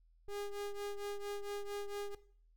square ring-modulated tone, 204.2 Hz, G#3, 29 cents flat, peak -37 dBFS, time 0.28-2.15 s, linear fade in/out 5 ms, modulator 202 Hz, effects noise-tail reverb RT60 0.5 s tail -17 dB re dry + added 41 Hz sine -64 dBFS peak until 2.56 s

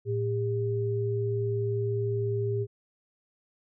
sine tone pair together, 112.67 / 401.5 Hz, A2 / G4, +42 / +41 cents, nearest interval octave + minor seventh, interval 2199 cents, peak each -28 / -29 dBFS, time 0.05-2.67 s, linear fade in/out 50 ms, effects none

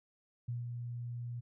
sine tone with ADSR envelope, 120.1 Hz, B2, 48 cents flat, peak -34 dBFS, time 0.48-1.41 s, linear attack 8 ms, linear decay 160 ms, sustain -4 dB, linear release 18 ms, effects none

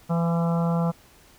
harmonic tone with a mistuned harmonic, 168.6 Hz, E3, 39 cents sharp, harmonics 1 / 3 / 4 / 5 / 6 / 7 / 8, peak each -21 / -31 / -33 / -35 / -37 / -38 / -39 dBFS, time 0.09-0.92 s, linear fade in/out 20 ms, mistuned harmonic 5, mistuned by -15 cents, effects pink hiss -54 dBFS RMS until 1.38 s

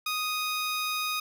15% pulse tone, 1244.5 Hz, D#6, in tune, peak -22 dBFS, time 0.06-1.2 s, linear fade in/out 5 ms, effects none

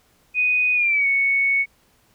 sine tone with pitch glide, 2489 to 2217 Hz, D#7 to C#7, 0 to 0 cents, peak -16 dBFS, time 0.34-1.66 s, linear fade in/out 50 ms, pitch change -200 cents, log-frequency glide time 0.74-1.07 s, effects pink hiss -60 dBFS RMS until 2.14 s

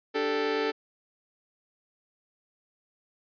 sawtooth chord, D suspended fourth, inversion none, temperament just, 293.7 / 391.6 / 440.5 Hz, D4 / G4 / A4, 0 / -2 / +2 cents, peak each -29 / -29 / -23 dBFS, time 0.14-0.72 s, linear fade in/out 20 ms, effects resampled to 11025 Hz

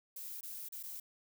violet noise with dropouts, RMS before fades -45 dBFS, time 0.16-1 s, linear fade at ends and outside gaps 5 ms, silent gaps 0.409-0.43 / 0.687-0.722 / 0.829-0.835 s, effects none

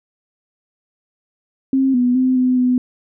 sine tone with pitch steps, 266.8 / 246.8 / 257.5 / 253.5 / 250.4 Hz, C4 / B3 / C4 / B3 / B3, +34 / -1 / -28 / +45 / +24 cents, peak -12 dBFS, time 1.73-2.78 s, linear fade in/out 2 ms, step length 210 ms, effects none

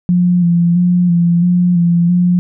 sine tone with vibrato, 174.61 Hz, F3, in tune, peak -8 dBFS, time 0.09-2.39 s, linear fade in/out 0 ms, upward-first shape square, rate 1.5 Hz, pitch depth 30 cents each way, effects none

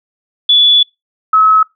sine tone pair in turn, 3437 / 1287.4 Hz, A7 / E6, -41 / -41 cents, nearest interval octave + perfect fourth, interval 1700 cents, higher first, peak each -5 dBFS, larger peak neither, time 0.49-0.83 / 1.33-1.63 s, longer first, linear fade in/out 5 ms, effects noise-tail reverb RT60 0.2 s tail -24 dB re dry

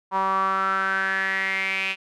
sawtooth tone with band-pass filter sweep, 191.9 Hz, G3, 37 cents flat, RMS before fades -24 dBFS, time 0.11-1.96 s, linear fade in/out 50 ms, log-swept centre 990 to 2600 Hz, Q 7.1, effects none

